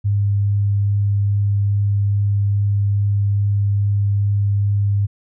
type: tone with vibrato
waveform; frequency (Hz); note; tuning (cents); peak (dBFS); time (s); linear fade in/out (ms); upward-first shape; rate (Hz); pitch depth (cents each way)
sine; 101.2; G#2; -44; -14; 0.04-5.07; 20; triangle; 2.4; 8
effects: none